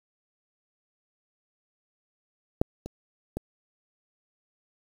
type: clicks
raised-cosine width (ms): 2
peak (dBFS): -7 / -23 / -17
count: 3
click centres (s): 2.615 / 2.86 / 3.37
effects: 7-bit